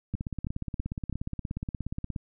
two click trains, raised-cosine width 5 ms, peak -20 / -20 dBFS, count 35 / 4, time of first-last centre 0.15-2.162 / 0.14-1.127 s, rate 16.9 / 3.04 Hz, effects none

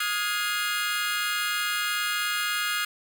25% pulse chord, F minor seventh, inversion third, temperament equal with one note detuned, 1244.5 / 1423 / 1661.2 / 2093 Hz, Eb6 / F6 / Ab6 / C7, 0 / +32 / 0 / 0 cents, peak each -28 / -26 / -27 / -30 dBFS, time 0-2.85 s, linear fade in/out 5 ms, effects none

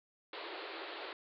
pink band-pass noise, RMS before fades -45 dBFS, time 0.33-1.13 s, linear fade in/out 2 ms, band 320 to 4500 Hz, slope 96 dB/octave, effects none

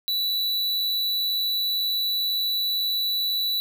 square tone, 3951 Hz, B7, in tune, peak -23 dBFS, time 0.08-3.6 s, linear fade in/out 0 ms, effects none

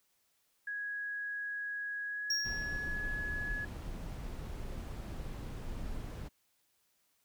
sine tone with pitch glide, 1661.2 to 1691.2 Hz, G#6 to G#6, 0 to +31 cents, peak -36 dBFS, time 0.67-3.65 s, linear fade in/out 5 ms, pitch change +31 cents, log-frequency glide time 2.06-2.43 s
triangle tone with exponential decay, 5588 Hz, F8, in tune, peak -27 dBFS, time 2.3-2.95 s, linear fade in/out 5 ms, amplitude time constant 140 ms
brown noise, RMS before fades -41 dBFS, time 2.44-6.29 s, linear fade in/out 20 ms
effects white hiss -75 dBFS RMS until 7.24 s

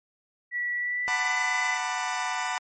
sine tone with pitch glide, 1945 to 2004 Hz, B6 to B6, -27 to +25 cents, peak -26 dBFS, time 0.51-1.79 s, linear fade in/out 50 ms, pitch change +52 cents, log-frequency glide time 0.73-1.33 s
25% pulse chord, B minor seventh, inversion second, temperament just, 740.8 / 889 / 987.8 / 1185.3 Hz, F#5 / A5 / B5 / D6, +2 / +18 / 0 / +16 cents, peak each -29 / -31 / -27 / -32 dBFS, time 1.08-2.58 s, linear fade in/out 0 ms
effects low-pass 12000 Hz 12 dB/octave + MP3 32 kbps

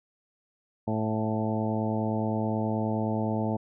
harmonic tone with a mistuned harmonic, 109.5 Hz, A2, 8 cents flat, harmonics 1 / 2 / 3 / 4 / 5 / 6 / 7 / 8, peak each -31 / -29 / -35 / -37 / -37 / -36 / -39 / -37 dBFS, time 0.87-3.57 s, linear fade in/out 10 ms, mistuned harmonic 7, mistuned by -31 cents, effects none

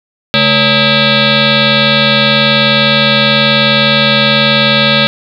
sine tone with frequency modulation, 1975.5 Hz, B6, in tune, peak -6 dBFS, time 0.34-5.07 s, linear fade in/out 0 ms, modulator 352 Hz, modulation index 6, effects 8-bit

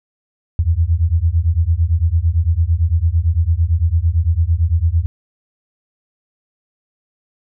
sine beating tone pair, 79 / 87.9 Hz, D#2 / F2, +27 / +12 cents, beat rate 8.9 Hz, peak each -15 dBFS, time 0.59-5.06 s, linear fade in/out 0 ms, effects none

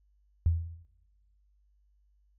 sine tone with exponential decay, 83.2 Hz, E2, 17 cents sharp, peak -19 dBFS, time 0.46-0.85 s, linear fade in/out 0 ms, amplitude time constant 83 ms, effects noise-tail reverb RT60 1.0 s tail -17 dB re dry + added 50 Hz sine -64 dBFS peak until 2.38 s

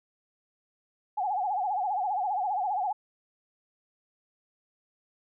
sine tone with vibrato, 784 Hz, G5, in tune, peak -26 dBFS, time 1.17-2.93 s, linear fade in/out 10 ms, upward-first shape sine, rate 15 Hz, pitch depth 150 cents each way, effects none

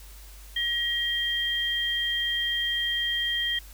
sine tone pair together, 1900 / 3192 Hz, A#6 / G7, +33 / +31 cents, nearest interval major sixth, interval 898 cents, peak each -29 / -26 dBFS, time 0.56-3.59 s, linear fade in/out 5 ms, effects added 50 Hz sine -44 dBFS peak until 3.73 s + white hiss -51 dBFS RMS until 3.73 s

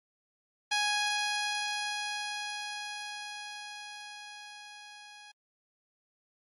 10% pulse tone with level ramp, 830.6 Hz, G#5, in tune, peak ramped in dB -18 to -41 dBFS, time 0.71-5.32 s, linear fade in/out 10 ms, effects MP3 48 kbps

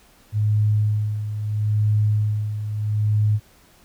sine tone with tremolo, 105.9 Hz, G#2, 34 cents sharp, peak -15 dBFS, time 0.32-3.4 s, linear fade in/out 50 ms, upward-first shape sine, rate 0.76 Hz, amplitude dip 65%, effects pink hiss -54 dBFS RMS until 3.84 s

